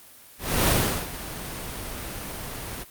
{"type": "noise with ADSR envelope", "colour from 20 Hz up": "pink", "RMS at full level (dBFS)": -19, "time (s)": [0.38, 2.85], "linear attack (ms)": 290, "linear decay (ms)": 390, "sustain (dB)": -15, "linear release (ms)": 29, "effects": ["white hiss -49 dBFS RMS until 2.9 s", "Opus 32 kbps"]}